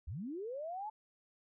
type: linear sweep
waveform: sine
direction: up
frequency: 58.27 to 880 Hz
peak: -39 dBFS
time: 0.07-0.9 s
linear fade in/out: 10 ms
effects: none